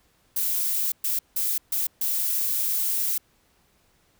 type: noise bursts at uneven times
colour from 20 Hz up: violet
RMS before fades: -25 dBFS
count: 5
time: 0.36-0.92 / 1.04-1.19 / 1.36-1.58 / 1.72-1.87 / 2.01-3.18 s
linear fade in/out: 5 ms
effects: pink hiss -64 dBFS RMS until 4.19 s